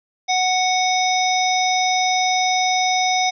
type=harmonic tone; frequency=740 Hz; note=F#5; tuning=in tune; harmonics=1 / 3 / 5 / 7 / 8; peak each=-18 / -23 / -25 / -26 / -27 dBFS; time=0.28-3.31 s; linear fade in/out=20 ms; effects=none